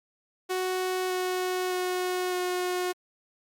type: tone with pitch steps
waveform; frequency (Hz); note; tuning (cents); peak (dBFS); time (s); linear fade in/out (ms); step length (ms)
sawtooth; 370 / 367.2 / 364.5 / 361.8; F#4 / F#4 / F#4 / F#4; 0 / -13 / -26 / -39; -23; 0.49-2.93; 20; 610
effects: Opus 48 kbps